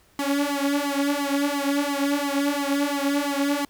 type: tone with flanger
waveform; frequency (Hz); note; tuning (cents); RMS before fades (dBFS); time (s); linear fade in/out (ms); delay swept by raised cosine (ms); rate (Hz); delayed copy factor
sawtooth; 283.4; C#4; +38; -24; 0.19-3.65; 2; 0.96 to 4.16; 2.9; +0.95
effects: pink hiss -59 dBFS RMS until 3.69 s